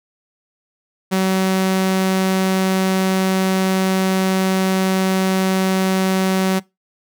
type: tone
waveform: sawtooth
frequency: 189.1 Hz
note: F#3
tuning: 38 cents sharp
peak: -11 dBFS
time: 1.11-6.6 s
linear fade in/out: 20 ms
effects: noise-tail reverb RT60 0.2 s tail -21 dB re dry